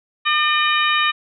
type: harmonic tone with a mistuned harmonic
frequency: 603 Hz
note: D5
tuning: 46 cents sharp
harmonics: 2 / 3 / 4 / 5 / 6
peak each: -19 / -21 / -22 / -23 / -24 dBFS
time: 0.25-1.12 s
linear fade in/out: 20 ms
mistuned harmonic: 6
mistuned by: +58 cents
effects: none